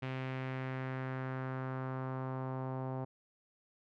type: tone with low-pass filter sweep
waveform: sawtooth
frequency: 130.81 Hz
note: C3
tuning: in tune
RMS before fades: -39 dBFS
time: 0.02-3.05 s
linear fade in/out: 10 ms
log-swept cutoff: 2600 to 840 Hz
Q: 1.9
effects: none